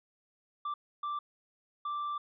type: tone bursts at uneven times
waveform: triangle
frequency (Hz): 1174.7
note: D6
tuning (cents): 0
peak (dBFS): -31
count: 3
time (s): 0.65-0.74 / 1.03-1.19 / 1.85-2.18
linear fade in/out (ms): 5
effects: resampled to 11025 Hz